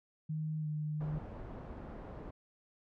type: tone with pitch glide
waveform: sine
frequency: 155.56 to 151.92 Hz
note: D#3 to D#3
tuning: 0 to -41 cents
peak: -34 dBFS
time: 0.29-1.19 s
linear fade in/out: 10 ms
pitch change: -41 cents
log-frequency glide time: 0.6-0.67 s
type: low-pass noise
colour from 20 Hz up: pink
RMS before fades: -46 dBFS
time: 1-2.31 s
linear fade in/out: 10 ms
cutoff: 860 Hz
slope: 12 dB/octave
effects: none